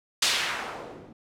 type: noise with low-pass filter sweep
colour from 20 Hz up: blue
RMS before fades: -30 dBFS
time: 0.22-1.13 s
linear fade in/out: 5 ms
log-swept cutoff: 5100 to 220 Hz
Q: 1.1
effects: none